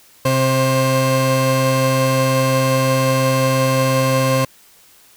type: tone pair together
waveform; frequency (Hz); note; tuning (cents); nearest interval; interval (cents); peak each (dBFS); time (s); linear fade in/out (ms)
30% pulse; 131.09 / 530; C3 / C5; +4 / +22; 2 octaves; 2418; -14; 0.25-4.45; 5
effects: white hiss -49 dBFS RMS until 5.16 s